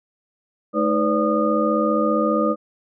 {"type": "tone cluster", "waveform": "sine", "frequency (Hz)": [215.4, 313.5, 502, 577, 1225], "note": ["A3", "D#4", "B4", "D5", "D#6"], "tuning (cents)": [-37, 13, 28, -31, -27], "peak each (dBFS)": -23, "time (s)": [0.73, 2.56], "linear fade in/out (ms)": 50, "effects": []}